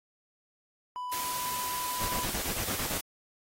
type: tone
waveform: triangle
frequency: 994 Hz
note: B5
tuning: 11 cents sharp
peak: -32 dBFS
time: 0.96-2.25 s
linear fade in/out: 0 ms
type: noise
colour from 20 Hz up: white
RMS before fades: -36 dBFS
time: 1.12-3.01 s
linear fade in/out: 5 ms
type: noise bursts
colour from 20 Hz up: pink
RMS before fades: -35 dBFS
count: 9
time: 2-2.984 s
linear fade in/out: 10 ms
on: 88 ms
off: 24 ms
effects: AAC 48 kbps